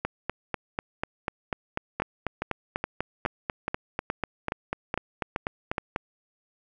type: two click trains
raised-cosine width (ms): 0.5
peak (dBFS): -12 / -12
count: 10 / 25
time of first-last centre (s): 2-5.782 / 0.05-5.961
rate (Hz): 2.38 / 4.06
effects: none